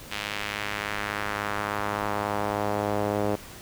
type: tone with band-pass filter sweep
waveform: sawtooth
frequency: 103.5 Hz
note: G#2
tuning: 5 cents flat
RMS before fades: -29 dBFS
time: 0.11-3.36 s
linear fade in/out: 10 ms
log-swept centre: 2900 to 520 Hz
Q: 1.3
effects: pink hiss -44 dBFS RMS until 3.61 s